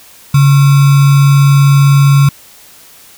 sine tone with sample-and-hold, 140.2 Hz, C#3, 20 cents sharp, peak -3 dBFS, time 0.34-2.29 s, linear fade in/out 5 ms, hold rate 1225 Hz, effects white hiss -39 dBFS RMS until 3.17 s

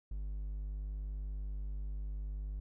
triangle tone, 50.3 Hz, G1, 45 cents sharp, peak -35 dBFS, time 0.11-2.6 s, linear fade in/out 5 ms, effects none

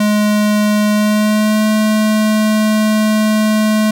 square tone with pitch glide, 209.9 to 215.1 Hz, G#3 to A3, +19 to -39 cents, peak -11 dBFS, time 0-3.91 s, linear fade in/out 5 ms, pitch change +42 cents, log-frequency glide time 0.93-1.67 s, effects none

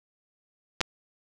clicks, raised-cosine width 0.2 ms, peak -10 / -6 dBFS, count 2, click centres 0.807 / 0.813 s, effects none

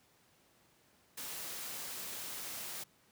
white noise, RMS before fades -43 dBFS, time 1.17-2.84 s, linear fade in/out 10 ms, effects pink hiss -68 dBFS RMS until 3.11 s + high-pass 100 Hz 12 dB/octave

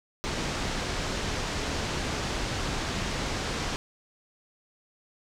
pink low-pass noise, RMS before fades -31 dBFS, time 0.24-3.76 s, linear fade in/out 0 ms, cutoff 6900 Hz, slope 24 dB/octave, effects none

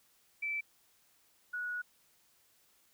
sine tone pair in turn, 2322 / 1462.8 Hz, D7 / F#6, -20 / -20 cents, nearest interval minor sixth, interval 800 cents, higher first, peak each -33 / -35 dBFS, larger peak first, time 0.42-0.61 / 1.53-1.82 s, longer second, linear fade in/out 10 ms, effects white hiss -69 dBFS RMS until 2.93 s

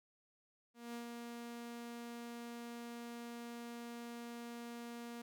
sawtooth tone with ADSR envelope, 236.3 Hz, A#3, 24 cents sharp, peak -39 dBFS, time 0.74-5.22 s, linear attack 200 ms, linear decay 110 ms, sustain -3 dB, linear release 6 ms, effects none

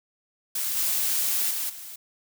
blue noise with level steps, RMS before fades -28 / -25 / -29 / -40 dBFS, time 0.55-1.96 s, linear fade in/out 5 ms, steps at 0.76 / 1.5 / 1.69 s, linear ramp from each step 10 ms, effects none

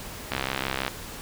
click train, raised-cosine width 0.3 ms, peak -10 dBFS, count 38, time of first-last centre 0.32-0.88 s, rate 66.1 Hz, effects pink hiss -39 dBFS RMS until 1.21 s

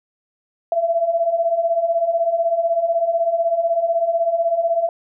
sine beating tone pair, 659.3 / 675.3 Hz, E5 / E5, 0 / +42 cents, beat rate 16 Hz, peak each -22 / -17 dBFS, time 0.72-4.89 s, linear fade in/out 2 ms, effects none

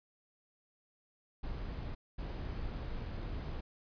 brown noise bursts at uneven times, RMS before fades -40 dBFS, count 2, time 1.43-1.95 / 2.18-3.61 s, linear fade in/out 10 ms, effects resampled to 11025 Hz

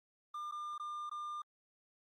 triangle tone with dropouts, 1200 Hz, D6, 37 cents sharp, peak -38 dBFS, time 0.34-1.42 s, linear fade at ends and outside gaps 5 ms, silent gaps 0.513-0.521 / 0.78-0.797 / 1.096-1.113 s, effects Opus 24 kbps

